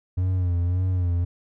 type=tone with vibrato; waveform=triangle; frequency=89.7 Hz; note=F2; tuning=47 cents sharp; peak=-18 dBFS; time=0.17-1.25 s; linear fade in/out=10 ms; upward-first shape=sine; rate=1.8 Hz; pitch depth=63 cents each way; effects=none